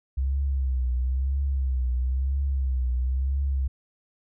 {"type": "tone with vibrato", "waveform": "sine", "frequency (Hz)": 65.41, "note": "C2", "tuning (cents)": 0, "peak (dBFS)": -22, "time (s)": [0.17, 3.68], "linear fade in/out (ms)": 10, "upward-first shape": "triangle", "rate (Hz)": 1, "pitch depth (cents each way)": 110, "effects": []}